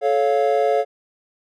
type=chord; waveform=triangle; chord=A augmented; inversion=none; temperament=equal with one note detuned; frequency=434.4 / 554.4 / 698.5 Hz; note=A4 / C#5 / E#5; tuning=-22 / 0 / 0 cents; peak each=-18 dBFS; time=0.01-0.85 s; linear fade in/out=50 ms; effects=none